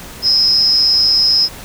sine tone with amplitude modulation, 5140 Hz, E8, 45 cents flat, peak -5 dBFS, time 0.22-1.49 s, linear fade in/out 50 ms, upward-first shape sine, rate 236 Hz, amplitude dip 90%, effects pink hiss -33 dBFS RMS until 1.64 s

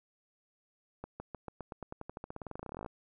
accelerating click train, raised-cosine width 1 ms, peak -27 dBFS, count 30, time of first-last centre 1.04-2.862 s, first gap 160 ms, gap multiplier 0.92, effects none

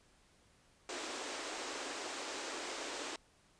pink band-pass noise, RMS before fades -43 dBFS, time 0.89-3.16 s, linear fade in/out 2 ms, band 280 to 8400 Hz, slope 48 dB/octave, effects pink hiss -68 dBFS RMS until 3.59 s + resampled to 22050 Hz

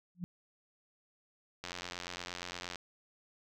sine tone with exponential growth, 177.2 Hz, F3, 25 cents sharp, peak -31 dBFS, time 0.15-0.24 s, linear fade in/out 0 ms, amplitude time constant 18 ms
click train, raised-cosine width 0.2 ms, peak -23 dBFS, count 100, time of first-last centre 1.64-2.757 s, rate 88.6 Hz
effects none

